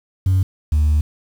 sine tone pair in turn, 94 / 75.65 Hz, F#2 / D#2, +28 / -48 cents, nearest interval major third, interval 376 cents, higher first, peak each -10 dBFS, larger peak neither, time 0.26-0.43 / 0.72-1.01 s, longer second, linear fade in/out 5 ms, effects tanh soft clip ceiling -11 dBFS + 7-bit

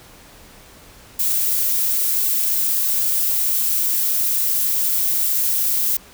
violet noise, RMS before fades -19 dBFS, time 1.19-5.97 s, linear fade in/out 5 ms, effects pink hiss -45 dBFS RMS until 6.13 s

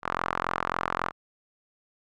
sawtooth tone with band-pass filter, 43.65 Hz, F1, in tune, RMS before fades -30 dBFS, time 0.02-1.12 s, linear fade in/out 50 ms, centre 1200 Hz, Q 2.7, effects none

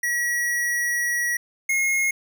square tone pair in turn, 1921 / 2156 Hz, B6 / C#7, -48 / -49 cents, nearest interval major second, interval 199 cents, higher second, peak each -22 / -20 dBFS, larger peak second, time 0.03-1.37 / 1.69-2.11 s, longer first, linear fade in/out 5 ms, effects none

